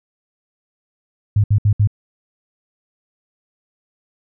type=tone bursts; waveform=sine; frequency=103.83 Hz; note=G#2; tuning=in tune; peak=-10 dBFS; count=4; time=1.36-1.874 s; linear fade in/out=5 ms; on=79 ms; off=66 ms; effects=none